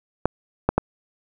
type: clicks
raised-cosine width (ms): 1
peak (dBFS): -3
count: 3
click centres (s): 0.256 / 0.69 / 0.78
effects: none